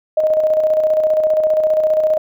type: tone with tremolo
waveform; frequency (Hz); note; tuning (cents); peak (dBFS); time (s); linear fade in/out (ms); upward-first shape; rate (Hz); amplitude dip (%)
sine; 622.3; D#5; 0; -10; 0.17-2.18; 5; square; 15; 40
effects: none